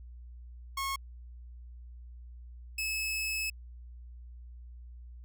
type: tone pair in turn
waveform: sawtooth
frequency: 1090 / 2592 Hz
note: C#6 / E7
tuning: -29 / -30 cents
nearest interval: octave + minor third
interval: 1499 cents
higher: second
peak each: -28 dBFS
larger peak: neither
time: 0.77-0.96 / 2.78-3.5 s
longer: second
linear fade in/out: 5 ms
effects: added 60 Hz sine -45 dBFS peak until 5.24 s